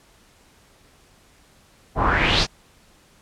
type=noise with low-pass filter sweep; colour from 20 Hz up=pink; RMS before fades=-19 dBFS; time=1.95-2.47 s; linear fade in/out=50 ms; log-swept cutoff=800 to 5600 Hz; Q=3.6; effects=pink hiss -55 dBFS RMS until 3.21 s + low-pass 11000 Hz 12 dB/octave